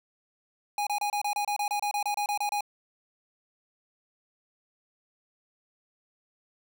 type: tone bursts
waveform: square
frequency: 824 Hz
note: G#5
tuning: 14 cents flat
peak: -27 dBFS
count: 16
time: 0.78-2.608 s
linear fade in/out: 2 ms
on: 88 ms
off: 28 ms
effects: none